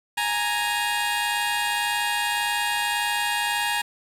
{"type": "tone pair together", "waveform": "15% pulse", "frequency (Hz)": [831.2, 933], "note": ["G#5", "A#5"], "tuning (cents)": [1, 1], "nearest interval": "major second", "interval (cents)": 200, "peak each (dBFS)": -19, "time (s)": [0.17, 3.82], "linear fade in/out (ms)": 10, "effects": ["resampled to 32000 Hz", "7-bit"]}